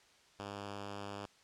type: tone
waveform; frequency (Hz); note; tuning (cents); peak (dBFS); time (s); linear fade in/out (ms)
5% pulse; 101; G#2; -48; -31; 0.39-1.26; 5
effects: white hiss -65 dBFS RMS until 1.43 s + low-pass 6000 Hz 12 dB/octave